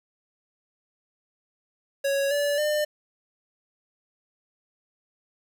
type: tone with pitch steps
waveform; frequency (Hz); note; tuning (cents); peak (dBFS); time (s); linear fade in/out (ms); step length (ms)
square; 554.4 / 576.9 / 600.4; C#5 / D5 / D5; 0 / -31 / +38; -23; 2.04-2.85; 10; 270
effects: 9-bit